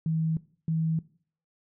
sine tone pair in turn, 160.5 / 161.12 Hz, E3 / E3, -46 / -39 cents, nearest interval unison, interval 7 cents, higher second, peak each -24 dBFS, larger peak neither, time 0.06-0.37 / 0.68-0.99 s, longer neither, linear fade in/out 2 ms, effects noise-tail reverb RT60 0.5 s tail -19 dB re dry

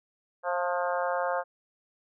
harmonic tone with a mistuned harmonic, 177.6 Hz, F3, 29 cents sharp, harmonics 3 / 4 / 5 / 6 / 7 / 8 / 9, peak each -30 / -32 / -34 / -36 / -37 / -38 / -39 dBFS, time 0.43-1.44 s, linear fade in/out 50 ms, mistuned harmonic 4, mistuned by -25 cents, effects none

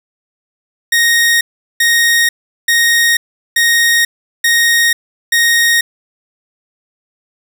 sawtooth tone bursts, 1864.7 Hz, A#6, in tune, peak -5 dBFS, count 6, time 0.92-5.81 s, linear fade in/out 5 ms, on 490 ms, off 390 ms, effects none

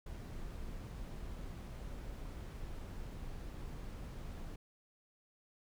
brown noise, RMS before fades -45 dBFS, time 0.06-4.56 s, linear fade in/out 5 ms, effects none

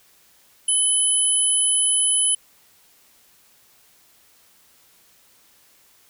sine tone pair together, 3000 / 10064 Hz, F#7 / D#9, +23 / +19 cents, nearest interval octave + major sixth, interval 2096 cents, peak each -24 / -17 dBFS, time 0.68-2.35 s, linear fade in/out 5 ms, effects white hiss -56 dBFS RMS until 6.09 s

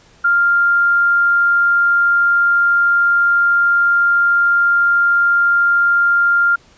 sine tone, 1396.9 Hz, F6, in tune, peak -10 dBFS, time 0.24-6.56 s, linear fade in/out 10 ms, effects pink hiss -49 dBFS RMS until 6.77 s + resampled to 16000 Hz

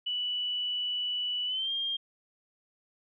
sine tone with pitch glide, 2960 to 3209 Hz, F#7 to G7, 0 to +40 cents, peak -29 dBFS, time 0.06-1.97 s, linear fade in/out 10 ms, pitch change +140 cents, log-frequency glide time 1.46-1.71 s, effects none

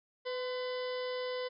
harmonic tone with a mistuned harmonic, 502 Hz, B4, 28 cents sharp, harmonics 1 / 2 / 3 / 4 / 6 / 7 / 8 / 9 / 10, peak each -35 / -45 / -51 / -46 / -49 / -52 / -53 / -54 / -52 dBFS, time 0.25-1.49 s, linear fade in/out 20 ms, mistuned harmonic 2, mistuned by +36 cents, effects none

